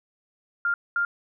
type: tone bursts at uneven times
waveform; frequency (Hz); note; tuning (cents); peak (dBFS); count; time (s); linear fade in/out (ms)
sine; 1400; F6; +4; -21; 2; 0.65-0.74 / 0.96-1.05; 2
effects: none